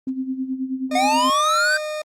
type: tone with tremolo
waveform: sine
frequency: 261.6 Hz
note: C4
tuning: in tune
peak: -20 dBFS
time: 0.07-1.3 s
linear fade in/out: 2 ms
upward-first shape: sine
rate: 9.4 Hz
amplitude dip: 70%
type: tone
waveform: 40% pulse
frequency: 611 Hz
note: D#5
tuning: 32 cents flat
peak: -24 dBFS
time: 0.91-2.02 s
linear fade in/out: 5 ms
type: linear sweep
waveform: square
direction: up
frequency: 708 to 1568 Hz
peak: -17 dBFS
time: 0.95-1.77 s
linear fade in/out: 5 ms
effects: low-pass 9000 Hz 12 dB/octave + Opus 24 kbps